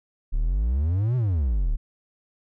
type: exponential two-way sweep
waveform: triangle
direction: up then down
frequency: 32.77 to 130 to 32.77 Hz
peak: -18 dBFS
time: 0.32-1.77 s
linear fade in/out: 20 ms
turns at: 1.16 s
effects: none